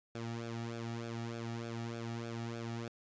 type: tone with flanger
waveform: sawtooth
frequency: 116.1 Hz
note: A#2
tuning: 7 cents flat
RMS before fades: -41 dBFS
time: 0.15-2.88 s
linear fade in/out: 0 ms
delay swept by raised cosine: 0.99 to 1.99 ms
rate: 3.3 Hz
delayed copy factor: -0.75
effects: resampled to 16000 Hz